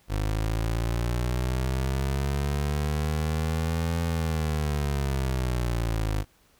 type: linear two-way sweep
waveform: 25% pulse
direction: up then down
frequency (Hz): 51 to 84 to 51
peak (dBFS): -21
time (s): 0.08-6.25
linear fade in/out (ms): 50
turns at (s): 4.02
effects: pink hiss -62 dBFS RMS until 6.59 s